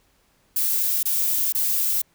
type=noise bursts; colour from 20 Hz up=violet; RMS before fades=-22 dBFS; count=3; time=0.56-2.018 s; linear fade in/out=5 ms; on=470 ms; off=24 ms; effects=pink hiss -63 dBFS RMS until 2.14 s